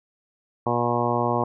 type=harmonic tone; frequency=120 Hz; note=B2; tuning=49 cents flat; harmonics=1 / 2 / 3 / 4 / 5 / 6 / 7 / 8 / 9; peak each=-29 / -29 / -29 / -29 / -29 / -29 / -29 / -29 / -29 dBFS; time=0.66-1.44 s; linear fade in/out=5 ms; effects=none